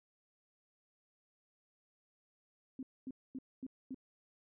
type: tone bursts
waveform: sine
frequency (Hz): 261.6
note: C4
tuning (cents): 0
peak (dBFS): -40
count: 5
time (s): 2.79-3.945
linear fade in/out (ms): 2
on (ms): 39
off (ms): 240
effects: none